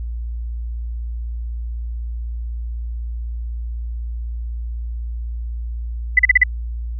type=tone bursts; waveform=sine; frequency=2000 Hz; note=B6; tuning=21 cents sharp; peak=-6 dBFS; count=5; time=6.17-6.436 s; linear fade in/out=5 ms; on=22 ms; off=39 ms; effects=added 58 Hz sine -23 dBFS peak until 6.99 s